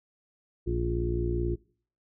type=harmonic tone with a mistuned harmonic; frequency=58.3 Hz; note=A#1; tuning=1 cent sharp; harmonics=1 / 2 / 3 / 4 / 5 / 6 / 7; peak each=-30 / -33 / -42 / -41 / -42 / -30 / -40 dBFS; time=0.66-1.56 s; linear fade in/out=20 ms; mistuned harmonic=7; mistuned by=+27 cents; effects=noise-tail reverb RT60 0.5 s tail -23 dB re dry